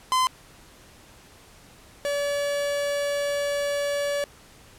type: tone pair in turn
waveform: 45% pulse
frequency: 1028 / 572.6 Hz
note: C6 / D5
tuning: -31 / -44 cents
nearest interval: minor seventh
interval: 1013 cents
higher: first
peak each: -19 / -24 dBFS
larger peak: first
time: 0.12-0.27 / 2.05-4.24 s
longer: second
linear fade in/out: 0 ms
effects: pink hiss -51 dBFS RMS until 4.78 s + low-pass 12000 Hz 12 dB/octave